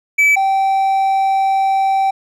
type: tone pair in turn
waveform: triangle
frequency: 2301 / 775.9 Hz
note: D7 / G5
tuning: -36 / -18 cents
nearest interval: octave + perfect fifth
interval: 1882 cents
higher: first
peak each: -7 / -10 dBFS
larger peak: first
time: 0.18-0.36 / 0.36-2.11 s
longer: second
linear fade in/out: 10 ms
effects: none